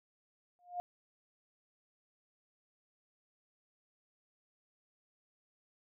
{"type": "tone with exponential growth", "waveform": "sine", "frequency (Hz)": 710, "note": "F5", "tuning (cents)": 28, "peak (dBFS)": -32, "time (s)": [0.59, 0.8], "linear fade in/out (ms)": 0, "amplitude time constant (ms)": 45, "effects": []}